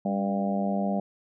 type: harmonic tone with a mistuned harmonic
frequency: 99.4 Hz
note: G2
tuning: 25 cents sharp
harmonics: 2 / 3 / 4 / 5 / 6 / 7 / 8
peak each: -26 / -38 / -40 / -38 / -33 / -33 / -37 dBFS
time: 0.05-1 s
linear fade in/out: 5 ms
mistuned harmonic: 3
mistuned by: -58 cents
effects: none